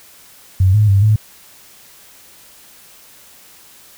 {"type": "tone with pitch steps", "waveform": "sine", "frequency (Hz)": [94, 106.1, 98.6, 107.3], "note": ["F#2", "G#2", "G2", "A2"], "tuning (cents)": [28, 38, 11, -43], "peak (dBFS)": -8, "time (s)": [0.6, 1.16], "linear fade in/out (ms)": 5, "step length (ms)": 140, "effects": ["white hiss -44 dBFS RMS until 3.97 s"]}